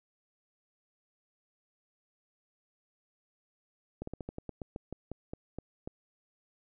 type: slowing click train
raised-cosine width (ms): 2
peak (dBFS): -25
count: 14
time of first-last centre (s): 4.02-5.875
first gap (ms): 54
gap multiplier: 1.15
effects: none